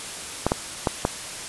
clicks, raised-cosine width 1 ms, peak -5 dBFS, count 4, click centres 0.466 / 0.519 / 0.872 / 1.051 s, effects white hiss -34 dBFS RMS until 1.48 s + resampled to 24000 Hz

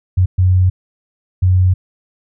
sine tone bursts at uneven times, 92 Hz, F#2, 9 cents flat, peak -8 dBFS, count 3, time 0.17-0.26 / 0.38-0.7 / 1.42-1.74 s, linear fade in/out 10 ms, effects none

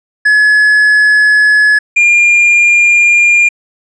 triangle tone pair in turn, 1701 / 2406 Hz, G#6 / D7, +41 / +41 cents, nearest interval tritone, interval 600 cents, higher second, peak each -3 dBFS, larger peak neither, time 0.25-1.79 / 1.96-3.49 s, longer first, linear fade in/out 10 ms, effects resampled to 22050 Hz

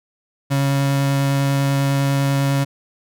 35% pulse tone with vibrato, 138.59 Hz, C#3, in tune, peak -14 dBFS, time 0.5-2.65 s, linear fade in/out 20 ms, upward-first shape triangle, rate 10 Hz, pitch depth 9 cents each way, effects none

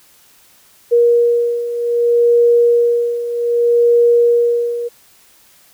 sine beating tone pair, 473.8 / 474.44 Hz, A#4 / A#4, +28 / +30 cents, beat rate 0.64 Hz, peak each -16 / -11 dBFS, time 0.91-4.89 s, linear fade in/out 20 ms, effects white hiss -49 dBFS RMS until 5.73 s

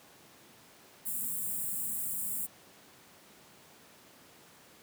white band-stop noise, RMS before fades -35 dBFS, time 1.05-2.47 s, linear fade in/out 20 ms, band 250 to 7500 Hz, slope 96 dB/octave, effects pink hiss -57 dBFS RMS until 4.82 s + high-pass 150 Hz 12 dB/octave

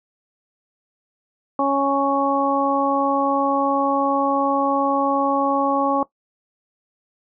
harmonic tone, 277.2 Hz, C#4, in tune, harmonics 1 / 2 / 3 / 4, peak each -22 / -22 / -22 / -22 dBFS, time 1.59-6.03 s, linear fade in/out 2 ms, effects noise-tail reverb RT60 0.1 s tail -18 dB re dry

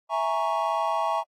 triangle chord, A# half-diminished seventh, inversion second, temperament equal, 659.3 / 830.6 / 932.3 / 1108.7 Hz, E5 / G#5 / A#5 / C#6, 0 / 0 / 0 / 0 cents, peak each -27 dBFS, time 0.09-1.24 s, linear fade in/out 50 ms, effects AAC 64 kbps

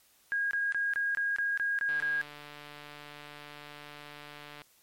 sine tone bursts, 1633 Hz, G#6, 30 cents flat, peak -27 dBFS, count 9, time 0.32-2.214 s, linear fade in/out 0 ms, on 190 ms, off 23 ms
click train, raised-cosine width 0.3 ms, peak -30 dBFS, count 402, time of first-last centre 1.89-4.618 s, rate 147 Hz
effects white hiss -64 dBFS RMS until 4.82 s + MP3 64 kbps

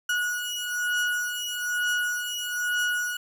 35% pulse beating tone pair, 1456 / 1457.1 Hz, F#6 / F#6, -28 / -27 cents, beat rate 1.1 Hz, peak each -27 dBFS, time 0.09-3.17 s, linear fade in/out 5 ms, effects none

